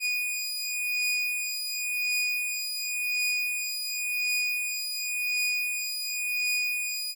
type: beating tone pair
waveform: sawtooth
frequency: 2465 / 2465.92 Hz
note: D#7 / D#7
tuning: -17 / -16 cents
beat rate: 0.92 Hz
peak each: -26 / -28 dBFS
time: 0-7.15 s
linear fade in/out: 50 ms
effects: none